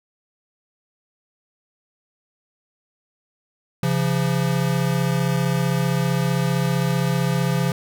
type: tone pair together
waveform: square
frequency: 135.87 / 171.3 Hz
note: C#3 / F3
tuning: -34 / -33 cents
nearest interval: major third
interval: 401 cents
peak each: -22 dBFS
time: 3.83-7.72 s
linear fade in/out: 2 ms
effects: none